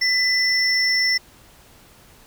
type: tone pair together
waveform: triangle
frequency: 2000 / 5386 Hz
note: B6 / E8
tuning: +21 / +36 cents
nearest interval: octave + perfect fourth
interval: 1715 cents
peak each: -18 dBFS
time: 0.01-1.18 s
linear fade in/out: 10 ms
effects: pink hiss -50 dBFS RMS until 2.26 s